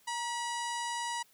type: harmonic tone with a mistuned harmonic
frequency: 970 Hz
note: B5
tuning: 31 cents flat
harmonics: 1 / 2 / 3 / 4 / 5 / 6 / 7 / 8 / 9 / 10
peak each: -35 / -41 / -44 / -47 / -47 / -48 / -49 / -48 / -50 / -50 dBFS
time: 0.07-1.23 s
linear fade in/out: 10 ms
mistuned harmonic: 1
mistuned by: -52 cents
effects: white hiss -65 dBFS RMS until 1.33 s